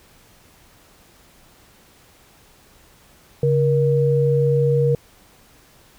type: tone pair together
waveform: sine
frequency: 140.03 / 473.6 Hz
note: C#3 / A#4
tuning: +18 / +27 cents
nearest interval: octave + major sixth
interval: 2109 cents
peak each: -17 dBFS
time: 3.43-4.95 s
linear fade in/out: 2 ms
effects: pink hiss -52 dBFS RMS until 5.98 s